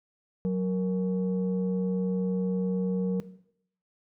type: tone pair together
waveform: sine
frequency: 185.01 / 466.2 Hz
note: F#3 / A#4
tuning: 0 / 0 cents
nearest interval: octave + major third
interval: 1600 cents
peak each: -24 / -30 dBFS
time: 0.45-3.2 s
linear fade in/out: 0 ms
effects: noise-tail reverb RT60 0.7 s tail -17 dB re dry + tanh soft clip ceiling -20 dBFS